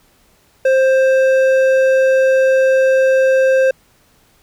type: tone with hard clipping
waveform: triangle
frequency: 527 Hz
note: C5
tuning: 12 cents sharp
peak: -11 dBFS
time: 0.65-3.71 s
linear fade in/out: 5 ms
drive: 12 dB
effects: pink hiss -54 dBFS RMS until 4.42 s